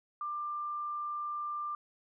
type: tone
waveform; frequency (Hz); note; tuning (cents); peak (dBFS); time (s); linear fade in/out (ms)
sine; 1189; D6; +21; -34; 0.21-1.75; 2
effects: none